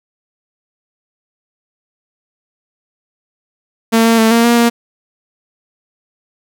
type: tone with pitch steps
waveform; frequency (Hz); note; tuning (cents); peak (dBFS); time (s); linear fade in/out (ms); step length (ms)
sawtooth; 226.6 / 228.5 / 222.9 / 232 / 236.6 / 235; A#3 / A#3 / A3 / A#3 / A#3 / A#3; -49 / -34 / +23 / -8 / +26 / +14; -4; 3.92-4.7; 20; 130
effects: none